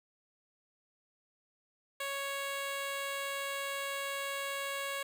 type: tone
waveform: 10% pulse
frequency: 554.4 Hz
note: C#5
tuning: in tune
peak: -27 dBFS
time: 2-5.03 s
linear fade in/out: 5 ms
effects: none